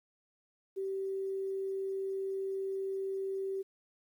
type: tone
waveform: sine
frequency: 386.8 Hz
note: G4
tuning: 23 cents flat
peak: -33 dBFS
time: 0.76-3.63 s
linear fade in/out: 20 ms
effects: 11-bit